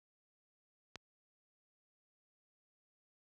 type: click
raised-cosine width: 0.2 ms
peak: -27 dBFS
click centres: 0.957 s
effects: high-pass 60 Hz 12 dB/octave